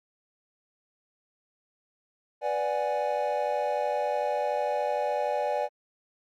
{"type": "chord", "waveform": "triangle", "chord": "G# half-diminished seventh", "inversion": "first", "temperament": "equal", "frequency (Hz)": [493.9, 587.3, 740, 830.6], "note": ["B4", "D5", "F#5", "G#5"], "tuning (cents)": [0, 0, 0, 0], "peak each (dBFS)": [-31, -27, -32, -29], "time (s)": [2.41, 5.69], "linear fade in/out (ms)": 50, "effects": ["Opus 48 kbps"]}